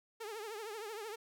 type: tone with vibrato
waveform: sawtooth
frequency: 431.4 Hz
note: A4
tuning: 34 cents flat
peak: -38 dBFS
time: 0.2-1.16 s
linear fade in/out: 10 ms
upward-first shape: triangle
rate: 13 Hz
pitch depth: 140 cents each way
effects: none

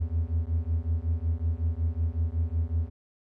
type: beating tone pair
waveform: triangle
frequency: 79.4 / 84.8 Hz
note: D#2 / E2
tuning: +36 / +50 cents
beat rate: 5.4 Hz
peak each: -26 dBFS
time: 0-2.9 s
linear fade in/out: 20 ms
effects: none

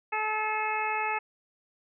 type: harmonic tone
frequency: 431.4 Hz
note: A4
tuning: 34 cents flat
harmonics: 1 / 2 / 3 / 4 / 5 / 6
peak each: -39 / -30 / -35 / -38 / -35 / -34 dBFS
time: 0.12-1.19 s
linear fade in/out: 10 ms
effects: none

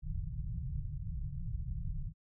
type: low-pass noise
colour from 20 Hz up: pink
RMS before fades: -38 dBFS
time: 0.02-2.14 s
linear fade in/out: 50 ms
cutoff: 170 Hz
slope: 96 dB/octave
effects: none

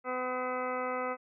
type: harmonic tone with a mistuned harmonic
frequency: 253 Hz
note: B3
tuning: 42 cents sharp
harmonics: 1 / 2 / 3 / 4 / 5 / 6 / 8 / 9 / 10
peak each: -42 / -35 / -40 / -41 / -37 / -46 / -43 / -52 / -50 dBFS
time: 0.04-1.17 s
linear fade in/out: 50 ms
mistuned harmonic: 10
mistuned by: +24 cents
effects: none

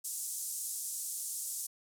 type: band-pass noise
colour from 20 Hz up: pink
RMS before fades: -39 dBFS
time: 0.04-1.67 s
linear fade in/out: 10 ms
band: 7100 to 12000 Hz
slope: 24 dB/octave
effects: none

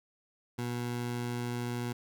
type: tone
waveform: 20% pulse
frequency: 120.9 Hz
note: B2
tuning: 36 cents flat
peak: -28 dBFS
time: 0.58-1.93 s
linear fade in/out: 10 ms
effects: none

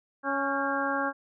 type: harmonic tone with a mistuned harmonic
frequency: 277.2 Hz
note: C#4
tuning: in tune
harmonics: 1 / 2 / 3 / 4 / 5 / 6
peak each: -33 / -33 / -33 / -33 / -33 / -33 dBFS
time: 0.23-1.13 s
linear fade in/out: 50 ms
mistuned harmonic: 6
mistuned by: -52 cents
effects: none

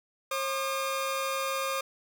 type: tone pair together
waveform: sawtooth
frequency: 537.2 / 1212 Hz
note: C5 / D#6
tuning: +46 / -46 cents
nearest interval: octave + major second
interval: 1408 cents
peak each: -28 dBFS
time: 0.31-1.81 s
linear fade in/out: 5 ms
effects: none

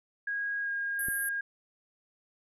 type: tone with pitch glide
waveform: sine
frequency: 1642 to 1624.1 Hz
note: G#6 to G#6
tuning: -20 to -39 cents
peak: -30 dBFS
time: 0.27-1.41 s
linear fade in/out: 5 ms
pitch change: -19 cents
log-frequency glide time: 0.61-0.7 s
type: band-pass noise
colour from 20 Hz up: white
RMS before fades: -37 dBFS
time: 0.99-1.29 s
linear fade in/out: 2 ms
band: 10000 to 12000 Hz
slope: 96 dB/octave
type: click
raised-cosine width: 3 ms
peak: -29 dBFS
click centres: 1.085 s
effects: none

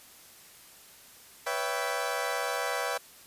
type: chord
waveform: 20% pulse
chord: C# half-diminished seventh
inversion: third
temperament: equal with one note detuned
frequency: 493.9 / 562.1 / 659.3 / 784 Hz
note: B4 / C#5 / E5 / G5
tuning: 0 / +24 / 0 / 0 cents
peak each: -30 dBFS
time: 1.46-2.98 s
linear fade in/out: 10 ms
effects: white hiss -53 dBFS RMS until 3.26 s + resampled to 32000 Hz

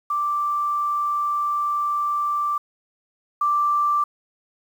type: tone pair in turn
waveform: sine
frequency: 1174.7 / 1174.7 Hz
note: D6 / D6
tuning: 0 / 0 cents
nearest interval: unison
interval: 0 cents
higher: neither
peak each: -20 / -17 dBFS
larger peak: second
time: 0.1-2.58 / 3.41-4.04 s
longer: first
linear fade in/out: 5 ms
effects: 8-bit

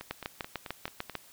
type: two click trains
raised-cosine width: 0.3 ms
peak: -23 / -17 dBFS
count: 6 / 8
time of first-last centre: 0.01-1.097 / 0.11-1.153 s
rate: 4.6 / 6.71 Hz
effects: white hiss -56 dBFS RMS until 1.32 s

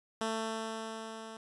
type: tone with level ramp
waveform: 10% pulse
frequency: 222.5 Hz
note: A3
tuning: 20 cents sharp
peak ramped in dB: -23 to -36 dBFS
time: 0.21-1.37 s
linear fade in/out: 2 ms
effects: resampled to 24000 Hz

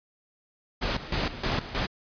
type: noise with tremolo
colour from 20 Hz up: pink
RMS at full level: -27 dBFS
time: 0.81-1.87 s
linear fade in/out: 20 ms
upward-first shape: square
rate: 3.2 Hz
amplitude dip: 75%
effects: resampled to 11025 Hz

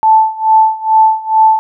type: tone with tremolo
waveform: sine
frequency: 878 Hz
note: A5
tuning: 4 cents flat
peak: -3 dBFS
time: 0.03-1.59 s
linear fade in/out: 0 ms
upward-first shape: sine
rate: 2.3 Hz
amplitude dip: 90%
effects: none

